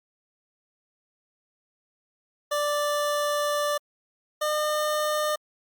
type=tone pair in turn; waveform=25% pulse; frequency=587.3 / 605.6 Hz; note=D5 / D#5; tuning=0 / -47 cents; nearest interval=minor second; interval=53 cents; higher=second; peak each=-20 dBFS; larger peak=neither; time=2.51-3.78 / 4.41-5.36 s; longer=first; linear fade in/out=10 ms; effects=Opus 48 kbps